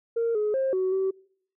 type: tone with pitch steps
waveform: sine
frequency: 462.6 / 422 / 532 / 374.1 / 382.3 Hz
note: A#4 / G#4 / C5 / F#4 / G4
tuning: -13 / +28 / +29 / +19 / -43 cents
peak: -21 dBFS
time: 0.16-1.11 s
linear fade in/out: 10 ms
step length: 190 ms
effects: noise-tail reverb RT60 0.7 s tail -26 dB re dry + tanh soft clip ceiling -19 dBFS